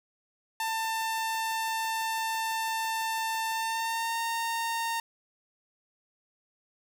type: tone with pitch glide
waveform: sawtooth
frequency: 894 to 918.6 Hz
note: A5 to A#5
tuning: +27 to -26 cents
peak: -25 dBFS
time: 0.6-5 s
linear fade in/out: 2 ms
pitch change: +47 cents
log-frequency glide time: 3.49-4.2 s
effects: none